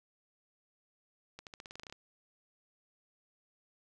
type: accelerating click train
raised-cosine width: 0.2 ms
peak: -29 dBFS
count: 12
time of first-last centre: 1.39-1.925 s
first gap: 78 ms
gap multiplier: 0.9
effects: none